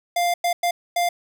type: tone bursts at uneven times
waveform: square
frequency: 698.5 Hz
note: F5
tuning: in tune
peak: -19 dBFS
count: 4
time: 0.16-0.34 / 0.44-0.53 / 0.63-0.71 / 0.96-1.09 s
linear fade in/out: 5 ms
effects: none